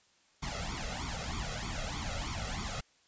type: noise with flanger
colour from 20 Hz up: pink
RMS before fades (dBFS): -37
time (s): 0.42-2.81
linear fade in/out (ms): 10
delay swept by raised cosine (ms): 0.87 to 1.55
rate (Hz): 3.2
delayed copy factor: +1
effects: white hiss -67 dBFS RMS until 3.07 s + resampled to 16000 Hz